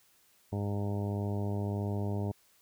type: harmonic tone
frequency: 101.6 Hz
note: G#2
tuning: 38 cents flat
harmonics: 1 / 2 / 3 / 4 / 5 / 6 / 7 / 8 / 9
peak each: -32 / -37 / -42 / -41 / -48 / -45 / -48 / -51 / -50 dBFS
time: 0.52-2.32 s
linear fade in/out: 10 ms
effects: white hiss -66 dBFS RMS until 2.61 s